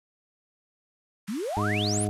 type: band-pass noise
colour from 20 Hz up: pink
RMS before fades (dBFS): -46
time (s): 1.27-2.08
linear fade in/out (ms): 10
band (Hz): 940 to 12000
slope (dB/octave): 48
type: exponential sweep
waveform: sine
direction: up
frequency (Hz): 185 to 11140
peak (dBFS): -28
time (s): 1.28-2.05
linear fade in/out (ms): 10
type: harmonic tone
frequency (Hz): 103.83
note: G#2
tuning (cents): 0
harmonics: 1 / 2 / 3 / 4 / 6 / 7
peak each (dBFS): -28 / -31 / -33 / -34 / -36 / -36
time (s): 1.57-2.09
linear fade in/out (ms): 0
effects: none